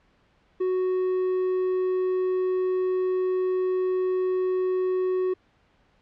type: tone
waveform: triangle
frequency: 370 Hz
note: F#4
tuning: in tune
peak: -20 dBFS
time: 0.6-5.34 s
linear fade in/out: 10 ms
effects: pink hiss -63 dBFS RMS until 6.01 s + low-pass 3000 Hz 12 dB/octave